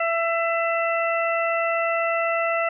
harmonic tone, 668 Hz, E5, 23 cents sharp, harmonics 1 / 2 / 3 / 4, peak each -23 / -26 / -28 / -29 dBFS, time 0-2.69 s, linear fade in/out 5 ms, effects none

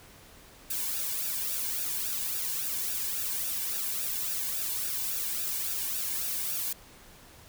blue noise with flanger, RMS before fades -32 dBFS, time 0.7-6.73 s, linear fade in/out 5 ms, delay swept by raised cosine 0.94 to 1.58 ms, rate 3.6 Hz, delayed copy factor -0.75, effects pink hiss -53 dBFS RMS until 7.48 s

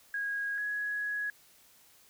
sine tone pair in turn, 1643 / 1672.7 Hz, G#6 / G#6, -19 / +12 cents, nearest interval unison, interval 31 cents, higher second, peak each -31 / -31 dBFS, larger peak neither, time 0.14-0.58 / 0.58-1.3 s, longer second, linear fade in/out 2 ms, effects white hiss -61 dBFS RMS until 2.09 s

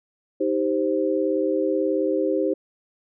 sine chord, C minor, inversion first, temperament just, 314 / 392.4 / 523.3 Hz, Eb4 / G4 / C5, +16 / +2 / 0 cents, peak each -24 dBFS, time 0.4-2.54 s, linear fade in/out 10 ms, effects none

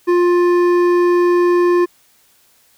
sine tone with hard clipping, 351.8 Hz, F4, 13 cents sharp, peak -12 dBFS, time 0.07-1.86 s, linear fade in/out 20 ms, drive 10 dB, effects white hiss -54 dBFS RMS until 2.77 s

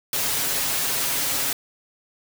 white noise with comb filter, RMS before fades -24 dBFS, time 0.13-1.53 s, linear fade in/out 2 ms, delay 7.3 ms, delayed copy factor +0.65, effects none

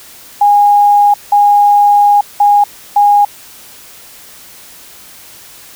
sine tone bursts at uneven times, 820 Hz, G#5, 22 cents flat, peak -4 dBFS, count 4, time 0.41-1.14 / 1.32-2.21 / 2.4-2.64 / 2.96-3.25 s, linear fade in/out 5 ms, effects white hiss -36 dBFS RMS until 5.75 s

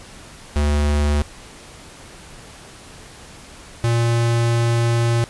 square tone pair in turn, 73.42 / 117.21 Hz, D2 / A#2, 0 / +10 cents, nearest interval minor sixth, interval 810 cents, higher second, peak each -16 dBFS, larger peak neither, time 0.56-1.22 / 3.84-5.24 s, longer second, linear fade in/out 0 ms, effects pink hiss -41 dBFS RMS until 5.29 s + resampled to 24000 Hz

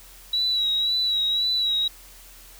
sine tone with vibrato, 3894 Hz, B7, 25 cents flat, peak -20 dBFS, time 0.33-1.88 s, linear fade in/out 5 ms, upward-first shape sine, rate 1.9 Hz, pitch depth 41 cents each way, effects added 41 Hz sine -49 dBFS peak until 2.59 s + white hiss -48 dBFS RMS until 2.59 s

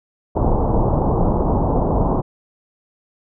pink low-pass noise, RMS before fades -17 dBFS, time 0.35-2.22 s, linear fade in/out 20 ms, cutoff 1000 Hz, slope 48 dB/octave, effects none

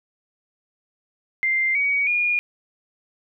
sine tone with pitch steps, 2093 / 2256 / 2432 Hz, C7 / C#7 / D#7, 0 / +30 / -40 cents, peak -18 dBFS, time 1.43-2.39 s, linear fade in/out 0 ms, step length 320 ms, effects none

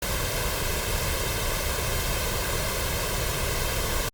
pink noise with comb filter, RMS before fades -27 dBFS, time 0.02-4.09 s, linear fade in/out 5 ms, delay 1.9 ms, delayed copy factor +0.6, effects Opus 48 kbps

